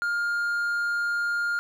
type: tone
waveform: triangle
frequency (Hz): 1410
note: F6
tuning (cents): +16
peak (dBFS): -22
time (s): 0.02-1.59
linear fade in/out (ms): 0
effects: none